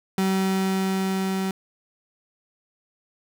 35% pulse tone with level ramp, 190.8 Hz, G3, 47 cents flat, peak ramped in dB -18 to -22 dBFS, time 0.18-1.51 s, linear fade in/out 2 ms, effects none

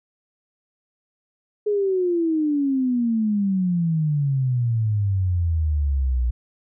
sine exponential sweep, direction down, 423.4 to 59 Hz, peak -18 dBFS, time 1.66-6.31 s, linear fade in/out 10 ms, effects none

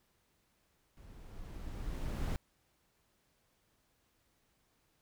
brown noise with level ramp, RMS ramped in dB -54 to -33 dBFS, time 0.97-2.36 s, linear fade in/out 0 ms, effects pink hiss -75 dBFS RMS until 5.01 s

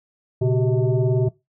sine tone with frequency modulation, 119.8 Hz, A#2, 48 cents sharp, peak -16 dBFS, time 0.41-1.29 s, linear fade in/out 10 ms, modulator 258 Hz, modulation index 1.3, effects noise-tail reverb RT60 0.2 s tail -19 dB re dry

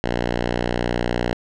5% pulse tone, 59.8 Hz, A#1, 45 cents sharp, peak -9 dBFS, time 0.04-1.33 s, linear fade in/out 0 ms, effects low-pass 4000 Hz 12 dB/octave

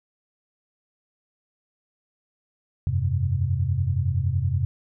sine chord, F suspended second, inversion none, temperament equal, 87.31 / 98 / 130.81 Hz, F2 / G2 / C3, 0 / 0 / 0 cents, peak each -25 dBFS, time 2.87-4.65 s, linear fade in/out 0 ms, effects none

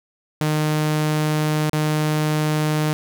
sawtooth tone with dropouts, 153.1 Hz, D#3, 28 cents flat, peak -14 dBFS, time 0.41-2.93 s, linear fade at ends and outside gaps 0 ms, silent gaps 1.696-1.732 s, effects none

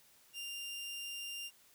sawtooth tone, 2794 Hz, F7, in tune, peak -38 dBFS, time 0.33-1.51 s, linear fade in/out 50 ms, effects white hiss -65 dBFS RMS until 1.74 s

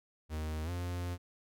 45% pulse tone with pitch glide, 77.9 to 88.46 Hz, D#2 to F2, +3 to +23 cents, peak -35 dBFS, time 0.29-1.18 s, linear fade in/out 50 ms, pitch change +220 cents, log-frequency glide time 0.64-0.7 s, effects none

